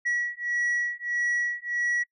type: beating tone pair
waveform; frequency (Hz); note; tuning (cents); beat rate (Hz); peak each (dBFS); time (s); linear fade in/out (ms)
sine; 1927 / 1928.6; B6 / B6; -43 / -42; 1.6; -26; 0.05-2.04; 20
effects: noise-tail reverb RT60 0.1 s tail -26 dB re dry + tanh soft clip ceiling -22 dBFS